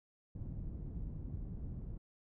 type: low-pass noise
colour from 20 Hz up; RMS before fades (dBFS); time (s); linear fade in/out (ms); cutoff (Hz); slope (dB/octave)
pink; -43; 0.35-1.98; 5; 170; 12
effects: none